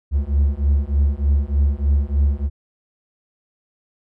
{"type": "beating tone pair", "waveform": "triangle", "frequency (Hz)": [69.3, 72.6], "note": ["C#2", "D2"], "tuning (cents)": [0, -19], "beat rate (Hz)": 3.3, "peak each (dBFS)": -16, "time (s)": [0.11, 2.5], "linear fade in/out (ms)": 50, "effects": []}